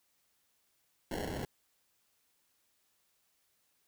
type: noise with sample-and-hold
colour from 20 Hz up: white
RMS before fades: -38 dBFS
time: 1.11-1.45 s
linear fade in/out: 2 ms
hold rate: 1225 Hz
effects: white hiss -75 dBFS RMS until 3.87 s